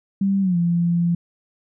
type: tone with pitch glide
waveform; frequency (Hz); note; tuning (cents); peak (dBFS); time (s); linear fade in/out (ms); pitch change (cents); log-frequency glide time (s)
sine; 196 to 171.62; G3 to F3; 0 to -30; -16; 0.21-1.15; 5; -230; 0.41-0.57
effects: none